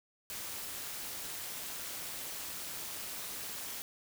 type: noise with amplitude modulation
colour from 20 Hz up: white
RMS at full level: -39 dBFS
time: 0.3-3.82 s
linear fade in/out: 0 ms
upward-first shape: sine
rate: 216 Hz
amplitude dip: 60%
effects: none

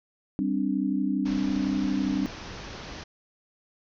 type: chord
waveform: sine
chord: G suspended fourth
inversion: none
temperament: equal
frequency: 196 / 261.6 / 293.7 Hz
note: G3 / C4 / D4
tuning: 0 / 0 / 0 cents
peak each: -28 dBFS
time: 0.39-2.26 s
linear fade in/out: 0 ms
type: low-pass noise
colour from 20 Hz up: pink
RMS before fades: -40 dBFS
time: 1.25-3.04 s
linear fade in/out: 10 ms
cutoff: 6200 Hz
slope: 96 dB/octave
effects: none

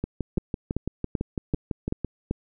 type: two click trains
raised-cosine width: 3 ms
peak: -12 / -14 dBFS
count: 6 / 13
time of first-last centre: 0.38-2.311 / 0.04-2.047 s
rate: 2.59 / 5.98 Hz
effects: none

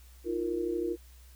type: chord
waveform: sine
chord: Eb suspended second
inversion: none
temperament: equal with one note detuned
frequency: 316.6 / 349.2 / 466.2 Hz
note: Eb4 / F4 / Bb4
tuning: +30 / 0 / 0 cents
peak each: -36 / -31 / -35 dBFS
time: 0.24-0.97 s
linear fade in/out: 50 ms
effects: added 62 Hz sine -51 dBFS peak until 1.35 s + white hiss -61 dBFS RMS until 1.35 s

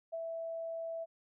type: tone with ADSR envelope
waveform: sine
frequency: 659.3 Hz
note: E5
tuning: in tune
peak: -35 dBFS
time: 0.12-1.06 s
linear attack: 20 ms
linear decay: 34 ms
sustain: -2 dB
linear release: 32 ms
effects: none

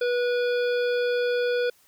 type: harmonic tone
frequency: 487.9 Hz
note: B4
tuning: 21 cents flat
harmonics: 1 / 3 / 5 / 7 / 9 / 10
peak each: -22 / -31 / -39 / -39 / -44 / -45 dBFS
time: 0.01-1.7 s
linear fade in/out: 5 ms
effects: white hiss -60 dBFS RMS until 1.87 s

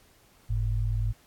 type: tone pair together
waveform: sine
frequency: 48.31 / 108.3 Hz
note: G1 / A2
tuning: -25 / -27 cents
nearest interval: octave + major second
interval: 1398 cents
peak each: -27 dBFS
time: 0.49-1.13 s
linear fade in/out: 20 ms
effects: pink hiss -60 dBFS RMS until 1.26 s + AAC 64 kbps

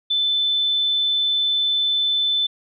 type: tone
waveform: sine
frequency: 3520 Hz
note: A7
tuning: in tune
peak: -17 dBFS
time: 0.1-2.47 s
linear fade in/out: 10 ms
effects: none

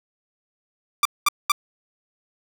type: tone bursts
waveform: sawtooth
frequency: 1180 Hz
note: D6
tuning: 8 cents sharp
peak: -11 dBFS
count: 3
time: 1.03-1.519 s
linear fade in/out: 2 ms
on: 23 ms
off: 210 ms
effects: none

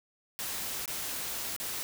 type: noise with dropouts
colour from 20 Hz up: white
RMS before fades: -36 dBFS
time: 0.39-1.83 s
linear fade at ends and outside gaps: 0 ms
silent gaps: 0.858-0.878 / 1.564-1.6 s
effects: none

